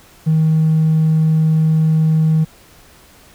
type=tone; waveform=triangle; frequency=158.1 Hz; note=D#3; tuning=28 cents sharp; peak=-7 dBFS; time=0.26-2.45 s; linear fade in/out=20 ms; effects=tanh soft clip ceiling -7 dBFS + pink hiss -46 dBFS RMS until 3.34 s